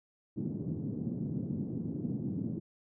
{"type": "band-pass noise", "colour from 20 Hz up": "white", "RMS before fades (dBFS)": -36, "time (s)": [0.36, 2.6], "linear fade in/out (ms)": 20, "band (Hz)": [120, 260], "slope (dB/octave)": 24, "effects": []}